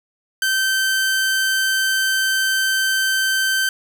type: tone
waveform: sawtooth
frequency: 1549 Hz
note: G6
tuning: 21 cents flat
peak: -13 dBFS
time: 0.42-3.69 s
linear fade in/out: 2 ms
effects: none